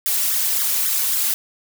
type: noise with flanger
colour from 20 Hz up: blue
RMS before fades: -20 dBFS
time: 0.06-1.34 s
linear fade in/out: 0 ms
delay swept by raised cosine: 0.56 to 3.56 ms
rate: 3.7 Hz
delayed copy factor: +0.9
effects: none